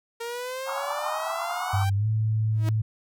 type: exponential sweep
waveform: sawtooth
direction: up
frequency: 461.7 to 789 Hz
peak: -27 dBFS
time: 0.2-1.9 s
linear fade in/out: 10 ms
type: band-pass noise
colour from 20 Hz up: pink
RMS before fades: -32 dBFS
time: 0.65-1.86 s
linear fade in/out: 50 ms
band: 720 to 1400 Hz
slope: 96 dB/octave
type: tone with pitch glide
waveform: sine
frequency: 99.1 to 109.33 Hz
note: G2 to A2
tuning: +19 to -11 cents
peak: -21 dBFS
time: 1.73-2.82 s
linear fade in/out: 10 ms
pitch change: +170 cents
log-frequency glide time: 1.95-2.07 s
type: tone with exponential growth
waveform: sawtooth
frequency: 319.9 Hz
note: D#4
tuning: 48 cents sharp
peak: -25 dBFS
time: 2.52-2.69 s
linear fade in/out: 0 ms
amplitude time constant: 36 ms
effects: none